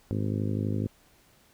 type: harmonic tone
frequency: 52 Hz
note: G#1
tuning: 3 cents sharp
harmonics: 2 / 3 / 4 / 5 / 6 / 7 / 8 / 9 / 10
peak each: -29 / -36 / -33 / -34 / -40 / -39 / -44 / -45 / -46 dBFS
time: 0.11-0.87 s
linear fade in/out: 0 ms
effects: pink hiss -61 dBFS RMS until 1.53 s